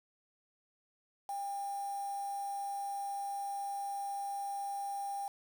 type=tone with quantisation; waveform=sine; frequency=799 Hz; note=G5; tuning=33 cents sharp; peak=-36 dBFS; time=1.29-5.28 s; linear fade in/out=2 ms; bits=8; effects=none